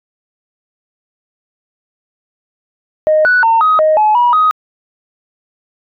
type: tone with pitch steps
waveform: sine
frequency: 619 / 1480 / 908 / 1259 / 623 / 854 / 967 / 1255 Hz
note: D#5 / F#6 / A#5 / D#6 / D#5 / G#5 / B5 / D#6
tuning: -9 / 0 / -46 / +20 / +2 / +48 / -37 / +15 cents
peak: -6 dBFS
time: 3.07-4.51 s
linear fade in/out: 0 ms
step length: 180 ms
effects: tanh soft clip ceiling -3 dBFS